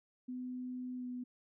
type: tone with pitch glide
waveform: sine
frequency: 251.7 to 248.5 Hz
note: B3 to B3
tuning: +33 to +11 cents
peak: -39 dBFS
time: 0.28-1.24 s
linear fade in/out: 10 ms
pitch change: -22 cents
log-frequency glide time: 0.96-1.06 s
effects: none